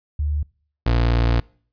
sine / 30% pulse tone pair in turn, 74 / 58.28 Hz, D2 / A#1, +14 / 0 cents, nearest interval major third, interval 414 cents, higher first, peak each -19 / -13 dBFS, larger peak second, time 0.19-0.43 / 0.86-1.4 s, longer second, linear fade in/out 5 ms, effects noise-tail reverb RT60 0.5 s tail -25 dB re dry + resampled to 11025 Hz

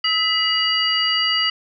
sine tone cluster, 1289 / 1992 / 2894 / 4700 Hz, E6 / B6 / F#7 / D8, -39 / +14 / -39 / +1 cents, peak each -26 / -25 / -19 / -22 dBFS, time 0.04-1.5 s, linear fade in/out 5 ms, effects none

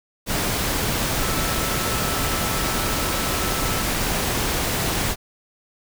sine tone in noise, 1316 Hz, E6, 3 cents flat, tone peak -32 dBFS, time 1.17-3.85 s, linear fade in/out 50 ms, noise pink, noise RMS -23 dBFS, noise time 0.26-5.16 s, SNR -12 dB, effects none

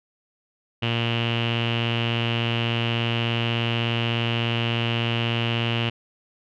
sawtooth tone with low-pass filter, 116.54 Hz, A#2, in tune, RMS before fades -24 dBFS, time 0.82-5.9 s, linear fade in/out 10 ms, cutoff 2900 Hz, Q 8.8, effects none

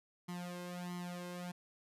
sawtooth tone with flanger, 177.2 Hz, F3, 25 cents sharp, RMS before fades -44 dBFS, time 0.28-1.52 s, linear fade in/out 10 ms, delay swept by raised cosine 0.96 to 1.94 ms, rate 1.5 Hz, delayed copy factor +0.95, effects resampled to 32000 Hz

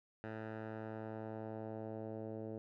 10% pulse tone with low-pass filter sweep, 110 Hz, A2, in tune, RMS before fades -45 dBFS, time 0.24-2.58 s, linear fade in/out 0 ms, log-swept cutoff 1700 to 500 Hz, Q 1.4, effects none

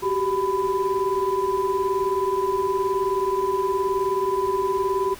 sine tone cluster, 376.5 / 395.5 / 998 Hz, F#4 / G4 / B5, +30 / +15 / +18 cents, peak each -24 dBFS, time 0.02-5.15 s, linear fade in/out 20 ms, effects tanh soft clip ceiling -11 dBFS + pink hiss -42 dBFS RMS until 5.19 s

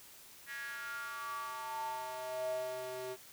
square tone with high-pass filter sweep, 127.7 Hz, C3, 42 cents flat, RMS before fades -41 dBFS, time 0.46-3.17 s, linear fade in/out 50 ms, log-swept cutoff 1800 to 450 Hz, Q 7.6, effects white hiss -56 dBFS RMS until 3.32 s

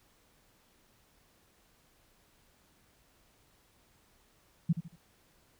sine tone with echo, 166 Hz, E3, 12 cents sharp, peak -22 dBFS, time 4.69-4.73 s, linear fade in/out 10 ms, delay 77 ms, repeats 3, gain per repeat -10 dB, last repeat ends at 4.961 s, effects pink hiss -67 dBFS RMS until 5.59 s

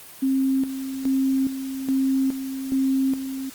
sine tone with tremolo, 266.8 Hz, C4, 34 cents sharp, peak -18 dBFS, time 0.22-3.5 s, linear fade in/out 10 ms, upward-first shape square, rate 1.2 Hz, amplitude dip 65%, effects white hiss -43 dBFS RMS until 3.54 s + Opus 32 kbps

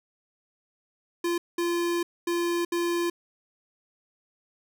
square tone bursts at uneven times, 344.4 Hz, F4, 24 cents flat, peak -25 dBFS, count 4, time 1.24-1.38 / 1.58-2.03 / 2.27-2.65 / 2.72-3.1 s, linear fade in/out 5 ms, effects none

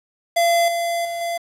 square tone with level steps, 683 Hz, F5, 39 cents flat, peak -15 / -21 / -26 / -23 dBFS, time 0.36-1.38 s, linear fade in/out 10 ms, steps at 0.68 / 1.05 / 1.21 s, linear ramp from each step 2 ms, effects resampled to 32000 Hz + 7-bit

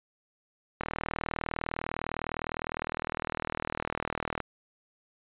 click train, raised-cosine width 0.5 ms, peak -16 dBFS, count 144, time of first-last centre 0.81-4.403 s, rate 39.8 Hz, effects resampled to 8000 Hz

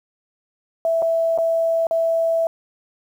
sine tone with dropouts, 659.3 Hz, E5, in tune, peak -16 dBFS, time 0.85-2.47 s, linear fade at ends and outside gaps 1 ms, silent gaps 1.021-1.025 / 1.377-1.385 / 1.869-1.91 s, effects 8-bit

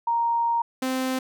sine / sawtooth tone pair in turn, 933 / 259.6 Hz, A#5 / C4, +1 / -13 cents, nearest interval octave + minor seventh, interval 2214 cents, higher first, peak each -20 dBFS, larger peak neither, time 0.07-0.62 / 0.82-1.19 s, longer first, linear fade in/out 5 ms, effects none

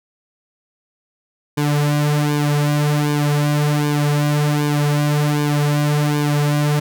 sawtooth tone with flanger, 147.4 Hz, D3, 7 cents sharp, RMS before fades -17 dBFS, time 1.57-6.8 s, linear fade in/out 10 ms, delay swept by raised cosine 1.5 to 4.5 ms, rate 1.3 Hz, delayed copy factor -0.85, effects none

